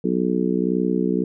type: harmonic tone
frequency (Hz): 61.8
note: B1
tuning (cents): +2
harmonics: 3 / 4 / 5 / 6 / 7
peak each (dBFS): -23 / -24 / -25 / -26 / -26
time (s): 0.04-1.24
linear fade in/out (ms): 5
effects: none